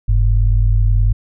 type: tone pair together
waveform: sine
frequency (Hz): 45.09 / 103.83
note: F#1 / G#2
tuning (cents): -44 / 0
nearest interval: octave + major second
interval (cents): 1444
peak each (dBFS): -11 / -15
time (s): 0.08-1.13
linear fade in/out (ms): 10
effects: none